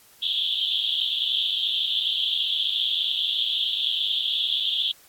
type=band-pass noise; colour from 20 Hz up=white; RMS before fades=-25 dBFS; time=0.22-4.92 s; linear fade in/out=10 ms; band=3100 to 3600 Hz; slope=96 dB/octave; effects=white hiss -54 dBFS RMS until 5.08 s + AAC 64 kbps